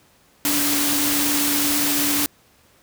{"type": "tone in noise", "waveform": "sine", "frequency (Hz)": 290, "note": "D4", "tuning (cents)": -22, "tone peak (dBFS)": -24, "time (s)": [0.45, 2.26], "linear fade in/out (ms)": 0, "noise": "white", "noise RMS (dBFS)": -21, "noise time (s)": [0.45, 2.26], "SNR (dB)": -6, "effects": ["pink hiss -56 dBFS RMS until 2.82 s", "high-pass 60 Hz 12 dB/octave"]}